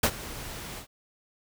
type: noise with ADSR envelope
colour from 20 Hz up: pink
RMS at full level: -20 dBFS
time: 0.03-0.87 s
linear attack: 6 ms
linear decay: 66 ms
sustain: -19 dB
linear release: 90 ms
effects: none